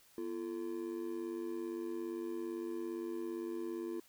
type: tone with amplitude modulation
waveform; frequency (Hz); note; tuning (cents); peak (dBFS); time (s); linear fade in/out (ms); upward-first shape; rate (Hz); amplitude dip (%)
triangle; 341.8; F4; -37; -32; 0.18-4; 2; sine; 97.6; 85
effects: white hiss -65 dBFS RMS until 4.08 s